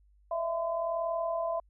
sine tone cluster, 627 / 668 / 1020 Hz, D#5 / E5 / C6, +13 / +23 / -44 cents, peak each -39 / -30 / -36 dBFS, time 0.31-1.6 s, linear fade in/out 5 ms, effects added 50 Hz sine -60 dBFS peak until 1.69 s

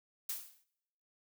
blue noise with exponential decay, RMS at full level -35 dBFS, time 0.29-0.64 s, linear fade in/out 5 ms, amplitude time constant 74 ms, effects noise-tail reverb RT60 0.9 s tail -25 dB re dry

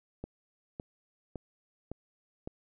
click train, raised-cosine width 2 ms, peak -25 dBFS, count 5, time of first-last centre 0.24-2.475 s, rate 1.79 Hz, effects none

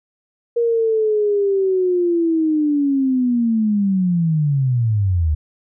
sine linear sweep, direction down, 473.9 to 73 Hz, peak -14 dBFS, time 0.56-5.35 s, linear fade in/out 10 ms, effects none

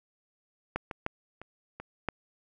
clicks, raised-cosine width 0.5 ms, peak -15 / -21 / -15 / -28 / -25 / -14 dBFS, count 6, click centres 0.76 / 0.912 / 1.064 / 1.416 / 1.8 / 2.087 s, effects none

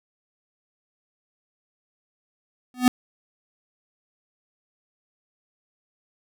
square tone with exponential growth, 250 Hz, B3, 21 cents sharp, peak -10 dBFS, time 2.74-2.88 s, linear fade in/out 1 ms, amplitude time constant 29 ms, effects none

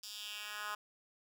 10% pulse tone with high-pass filter sweep, 209 Hz, G#3, 11 cents sharp, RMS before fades -44 dBFS, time 0.03-0.75 s, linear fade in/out 5 ms, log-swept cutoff 4800 to 1200 Hz, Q 2.3, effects none

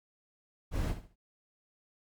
brown noise with echo, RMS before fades -31 dBFS, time 0.71-0.95 s, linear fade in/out 50 ms, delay 70 ms, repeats 3, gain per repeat -11 dB, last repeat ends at 1.16 s, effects Opus 48 kbps

